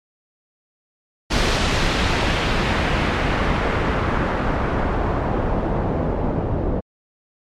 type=noise with low-pass filter sweep; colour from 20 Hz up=pink; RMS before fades=-20 dBFS; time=1.3-6.81 s; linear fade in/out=20 ms; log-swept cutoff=4800 to 540 Hz; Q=0.92; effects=MP3 64 kbps